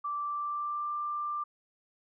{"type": "tone with pitch glide", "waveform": "sine", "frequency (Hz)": [1169, 1185.3], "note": ["D6", "D6"], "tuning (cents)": [-8, 16], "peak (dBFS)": -31, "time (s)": [0.04, 1.44], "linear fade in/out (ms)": 10, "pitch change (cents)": 24, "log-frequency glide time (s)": [0.21, 0.93], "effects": []}